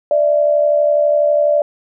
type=tone pair together; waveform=sine; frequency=589 / 661.1 Hz; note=D5 / E5; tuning=+5 / +5 cents; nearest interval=major second; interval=200 cents; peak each=-11 / -18 dBFS; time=0.11-1.62 s; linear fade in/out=2 ms; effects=none